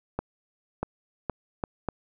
accelerating click train, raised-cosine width 1 ms, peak -14 dBFS, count 5, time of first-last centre 0.19-1.887 s, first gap 640 ms, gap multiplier 0.73, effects none

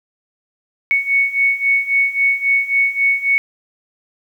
sine beating tone pair, 2217 / 2220.7 Hz, C#7 / C#7, 0 / +3 cents, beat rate 3.7 Hz, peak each -18 / -15 dBFS, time 0.91-3.38 s, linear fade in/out 0 ms, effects 8-bit

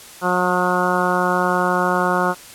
harmonic tone, 180.4 Hz, F#3, 44 cents flat, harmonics 1 / 2 / 3 / 4 / 5 / 6 / 7 / 8, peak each -24 / -24 / -24 / -24 / -24 / -24 / -24 / -24 dBFS, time 0.21-2.35 s, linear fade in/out 50 ms, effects white hiss -40 dBFS RMS until 2.54 s + low-pass 12000 Hz 12 dB/octave

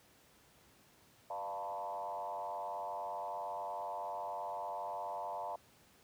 sine tone with frequency modulation, 792 Hz, G5, 18 cents sharp, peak -38 dBFS, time 1.3-5.56 s, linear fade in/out 5 ms, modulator 95.3 Hz, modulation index 2.2, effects pink hiss -65 dBFS RMS until 6.03 s + high-pass 80 Hz 12 dB/octave

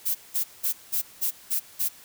violet noise bursts, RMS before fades -25 dBFS, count 7, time 0.05-1.89 s, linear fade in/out 20 ms, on 100 ms, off 190 ms, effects white hiss -50 dBFS RMS until 2.04 s

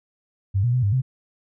sine tone with pitch steps, 97.7 / 121 / 126.2 / 100.8 / 129.8 Hz, G2 / B2 / B2 / G2 / C3, -5 / -35 / +38 / +49 / -13 cents, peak -17 dBFS, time 0.54-1.02 s, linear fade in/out 20 ms, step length 96 ms, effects none

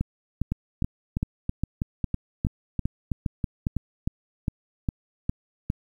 two click trains, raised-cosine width 5 ms, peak -13 / -12 dBFS, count 11 / 15, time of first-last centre 0.52-3.767 / 0.01-5.701 s, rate 3.08 / 2.46 Hz, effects 9-bit

